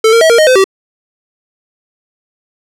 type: tone with pitch steps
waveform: square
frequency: 442.3 / 460.7 / 644 / 465.7 / 621 / 512 / 385.3 Hz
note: A4 / A#4 / E5 / A#4 / D#5 / C5 / G4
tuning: +9 / -20 / -41 / -2 / -3 / -38 / -30 cents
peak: -5 dBFS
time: 0.04-0.642 s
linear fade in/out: 5 ms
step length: 86 ms
effects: low-pass 10000 Hz 12 dB/octave